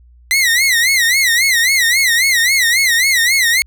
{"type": "tone with vibrato", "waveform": "sawtooth", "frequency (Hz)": 2003, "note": "B6", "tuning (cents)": 24, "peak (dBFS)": -7, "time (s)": [0.31, 3.62], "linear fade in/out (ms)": 0, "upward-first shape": "sine", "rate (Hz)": 3.7, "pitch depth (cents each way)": 160, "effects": ["added 60 Hz sine -42 dBFS peak until 3.66 s"]}